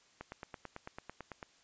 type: click train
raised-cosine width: 0.5 ms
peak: -28 dBFS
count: 12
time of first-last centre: 0.21-1.428 s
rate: 9.03 Hz
effects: white hiss -66 dBFS RMS until 1.63 s + resampled to 16000 Hz